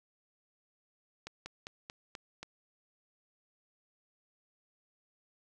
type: slowing click train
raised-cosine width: 0.2 ms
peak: -25 dBFS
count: 6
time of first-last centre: 1.27-2.43 s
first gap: 190 ms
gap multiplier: 1.1
effects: none